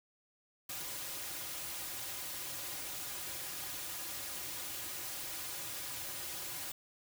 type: noise with comb filter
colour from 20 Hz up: white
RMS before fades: -42 dBFS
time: 0.69-6.72 s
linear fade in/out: 5 ms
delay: 4.5 ms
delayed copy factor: -0.85
effects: none

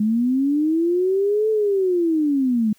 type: linear two-way sweep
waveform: sine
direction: up then down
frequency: 207.3 to 440 to 207.3 Hz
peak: -16 dBFS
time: 0-2.73 s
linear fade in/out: 5 ms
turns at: 1.5 s
effects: white hiss -58 dBFS RMS until 2.78 s

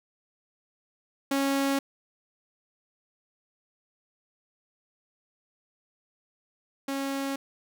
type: tone pair in turn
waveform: sawtooth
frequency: 275.2 / 274.2 Hz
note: C#4 / C#4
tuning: -12 / -19 cents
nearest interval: unison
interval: 7 cents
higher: first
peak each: -20 / -25 dBFS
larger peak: first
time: 1.31-1.79 / 6.88-7.36 s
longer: neither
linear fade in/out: 5 ms
effects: none

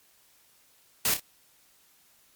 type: noise with echo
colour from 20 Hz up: white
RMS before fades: -25 dBFS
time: 1.05-1.14 s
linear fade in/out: 2 ms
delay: 29 ms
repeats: 2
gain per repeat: -8 dB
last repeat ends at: 1.198 s
effects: white hiss -62 dBFS RMS until 2.35 s + MP3 96 kbps

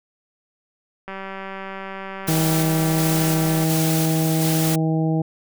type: click train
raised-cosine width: 0.5 ms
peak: -18 dBFS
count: 495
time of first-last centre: 1.08-3.64 s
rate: 193 Hz
type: noise with tremolo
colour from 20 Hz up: white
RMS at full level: -26 dBFS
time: 2.27-4.76 s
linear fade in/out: 10 ms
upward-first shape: square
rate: 1.4 Hz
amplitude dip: 30%
type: harmonic tone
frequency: 159.7 Hz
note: D#3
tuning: 45 cents sharp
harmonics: 1 / 2 / 3 / 4 / 5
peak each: -19 / -23 / -30 / -31 / -32 dBFS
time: 2.28-5.22 s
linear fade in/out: 5 ms
effects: none

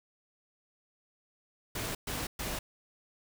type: noise bursts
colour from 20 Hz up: pink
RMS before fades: -36 dBFS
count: 3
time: 1.75-2.59 s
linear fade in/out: 5 ms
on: 200 ms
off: 120 ms
effects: none

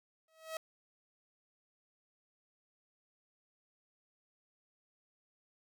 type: tone with exponential growth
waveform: sawtooth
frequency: 641 Hz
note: E5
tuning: 49 cents flat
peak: -32 dBFS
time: 0.28-0.57 s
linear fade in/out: 2 ms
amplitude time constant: 63 ms
effects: none

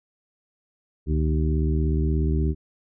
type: harmonic tone with a mistuned harmonic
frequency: 76.8 Hz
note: D#2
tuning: 22 cents flat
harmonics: 1 / 2 / 3 / 4 / 5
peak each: -21 / -26 / -31 / -31 / -32 dBFS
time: 1.06-2.55 s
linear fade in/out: 50 ms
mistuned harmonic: 1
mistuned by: -130 cents
effects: none

